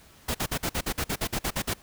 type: noise bursts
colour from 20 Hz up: pink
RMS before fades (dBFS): -28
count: 13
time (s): 0.28-1.739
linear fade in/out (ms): 10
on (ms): 67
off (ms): 49
effects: pink hiss -54 dBFS RMS until 1.82 s